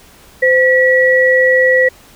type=tone pair together; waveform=sine; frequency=514 / 1933.9 Hz; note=C5 / B6; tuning=-31 / -37 cents; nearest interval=octave + major seventh; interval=2294 cents; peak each=-10 dBFS; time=0.42-1.89 s; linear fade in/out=10 ms; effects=pink hiss -43 dBFS RMS until 2.15 s